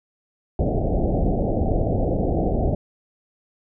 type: low-pass noise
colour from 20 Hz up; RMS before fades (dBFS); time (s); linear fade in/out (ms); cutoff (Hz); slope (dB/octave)
pink; -21; 0.59-2.75; 2; 760; 96
effects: none